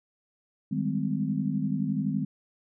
sine chord, Ab major seventh, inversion second, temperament equal with one note detuned, 155.56 / 196 / 207.7 / 257.1 Hz, Eb3 / G3 / Ab3 / C4, 0 / 0 / 0 / -30 cents, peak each -31 dBFS, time 0.71-2.25 s, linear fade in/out 10 ms, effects none

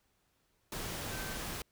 sine tone in noise, 1545 Hz, G6, 26 cents flat, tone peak -46 dBFS, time 1.11-1.37 s, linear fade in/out 2 ms, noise pink, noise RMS -40 dBFS, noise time 0.72-1.62 s, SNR -9 dB, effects pink hiss -75 dBFS RMS until 1.71 s

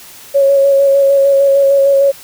sine tone with vibrato, 553 Hz, C#5, 4 cents flat, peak -6 dBFS, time 0.34-2.12 s, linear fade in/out 20 ms, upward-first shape square, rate 6.6 Hz, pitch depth 15 cents each way, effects white hiss -36 dBFS RMS until 2.23 s

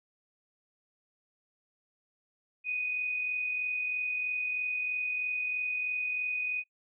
sine tone with amplitude modulation, 2489 Hz, D#7, in tune, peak -28 dBFS, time 2.64-6.64 s, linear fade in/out 50 ms, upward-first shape sine, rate 43.1 Hz, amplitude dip 40%, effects noise-tail reverb RT60 0.1 s tail -22 dB re dry

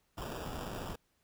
pink noise with sample-and-hold, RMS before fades -41 dBFS, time 0.17-0.96 s, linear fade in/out 10 ms, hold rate 2100 Hz, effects pink hiss -75 dBFS RMS until 1.23 s

